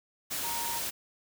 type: tone in noise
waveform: sine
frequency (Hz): 933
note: A#5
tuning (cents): +1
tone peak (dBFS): -36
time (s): 0.43-0.8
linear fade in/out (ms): 20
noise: white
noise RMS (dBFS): -34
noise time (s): 0.3-0.91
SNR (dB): -5
effects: none